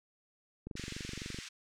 click train, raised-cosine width 3 ms, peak -29 dBFS, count 18, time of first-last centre 0.67-1.387 s, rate 23.7 Hz
pink band-pass noise, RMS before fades -47 dBFS, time 0.76-1.49 s, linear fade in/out 10 ms, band 1700 to 7300 Hz, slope 24 dB/octave
effects none

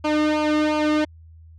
sawtooth tone with flanger, 303.9 Hz, D#4, 41 cents flat, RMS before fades -20 dBFS, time 0.04-1.05 s, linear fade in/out 10 ms, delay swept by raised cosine 0.53 to 1.26 ms, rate 2.8 Hz, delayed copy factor -0.85, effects added 81 Hz sine -43 dBFS peak until 1.58 s + low-pass 4000 Hz 12 dB/octave

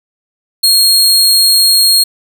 sawtooth tone, 4262 Hz, C8, 31 cents sharp, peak -3 dBFS, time 0.63-2.04 s, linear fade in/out 10 ms, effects none

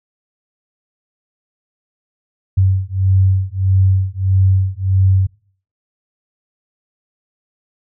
sine beating tone pair, 94.4 / 96 Hz, F#2 / G2, +35 / -36 cents, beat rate 1.6 Hz, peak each -14 dBFS, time 2.57-5.27 s, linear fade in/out 10 ms, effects noise-tail reverb RT60 0.5 s tail -24 dB re dry

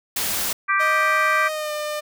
white noise, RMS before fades -24 dBFS, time 0.16-0.53 s, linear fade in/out 5 ms
harmonic tone, 392 Hz, G4, in tune, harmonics 3 / 4 / 5 / 6, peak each -20 / -22 / -24 / -26 dBFS, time 0.68-1.49 s, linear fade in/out 20 ms
sawtooth tone with pitch glide, 622.3 to 601.4 Hz, D#5 to D5, 0 to +41 cents, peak -21 dBFS, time 0.79-2.01 s, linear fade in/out 20 ms, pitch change -59 cents, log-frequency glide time 1.5-1.72 s
effects none

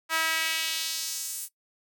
sawtooth tone with high-pass filter sweep, 322.7 Hz, E4, 37 cents flat, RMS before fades -30 dBFS, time 0.09-1.49 s, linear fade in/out 50 ms, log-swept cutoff 1300 to 9800 Hz, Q 1.4, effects noise-tail reverb RT60 0.1 s tail -19 dB re dry

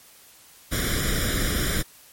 pink noise with comb filter, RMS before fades -24 dBFS, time 0.71-1.83 s, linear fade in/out 20 ms, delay 0.56 ms, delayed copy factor +0.85, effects white hiss -51 dBFS RMS until 2.12 s + MP3 64 kbps

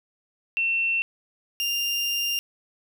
sine / 30% pulse tone pair in turn, 2700 / 2796 Hz, E7 / F7, +41 / +1 cents, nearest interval minor second, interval 60 cents, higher second, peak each -21 / -21 dBFS, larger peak neither, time 0.57-1.02 / 1.6-2.39 s, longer second, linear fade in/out 0 ms, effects none

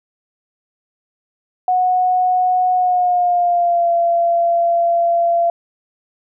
sine tone with pitch glide, 733 to 683.9 Hz, F#5 to F5, -16 to -36 cents, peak -12 dBFS, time 1.68-5.5 s, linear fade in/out 2 ms, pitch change -120 cents, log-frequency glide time 2.74-3.91 s, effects none

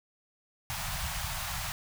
pink band-stop noise, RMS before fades -35 dBFS, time 0.7-1.72 s, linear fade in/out 0 ms, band 170 to 680 Hz, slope 48 dB/octave, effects none

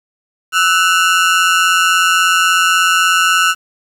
30% pulse ring-modulated tone, 1400 Hz, F6, 4 cents sharp, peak -4 dBFS, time 0.52-3.55 s, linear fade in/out 50 ms, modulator 88.2 Hz, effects low-pass 11000 Hz 12 dB/octave + 7-bit

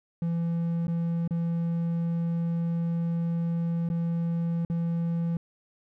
triangle tone with dropouts, 168.3 Hz, E3, 36 cents sharp, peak -23 dBFS, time 0.22-5.37 s, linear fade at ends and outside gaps 2 ms, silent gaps 0.87-0.88 / 1.277-1.308 / 3.889-3.9 / 4.65-4.699 s, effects none

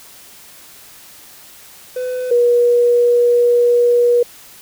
triangle / sine tone pair in turn, 504 / 481.3 Hz, B4 / B4, +35 / -45 cents, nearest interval minor second, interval 80 cents, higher first, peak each -17 / -9 dBFS, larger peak second, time 1.96-2.31 / 2.31-4.23 s, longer second, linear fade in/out 5 ms, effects white hiss -41 dBFS RMS until 4.61 s

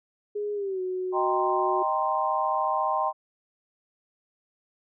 sine tone with pitch glide, 414.3 to 369.1 Hz, G#4 to F#4, -4 to -4 cents, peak -27 dBFS, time 0.35-1.83 s, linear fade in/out 10 ms, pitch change -200 cents, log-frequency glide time 0.54-0.81 s
sine chord, C minor seventh, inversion first, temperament equal, 622.3 / 784 / 932.3 / 1046.5 Hz, Eb5 / G5 / Bb5 / C6, 0 / 0 / 0 / 0 cents, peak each -30 / -28 / -30 / -27 dBFS, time 1.12-3.13 s, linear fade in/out 50 ms
effects none

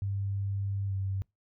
sine tone with pitch glide, 99 to 96.74 Hz, G2 to G2, +18 to -22 cents, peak -29 dBFS, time 0.02-1.22 s, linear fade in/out 0 ms, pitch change -40 cents, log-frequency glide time 0.87-0.93 s, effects noise-tail reverb RT60 0.2 s tail -25 dB re dry

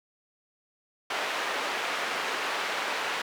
white band-pass noise, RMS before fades -31 dBFS, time 1.1-3.22 s, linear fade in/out 5 ms, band 440 to 2200 Hz, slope 12 dB/octave, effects none

